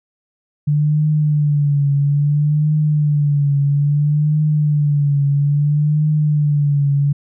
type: tone with vibrato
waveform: sine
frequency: 146.83 Hz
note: D3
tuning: in tune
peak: -12 dBFS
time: 0.67-7.13 s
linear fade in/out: 10 ms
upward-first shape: triangle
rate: 0.6 Hz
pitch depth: 74 cents each way
effects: none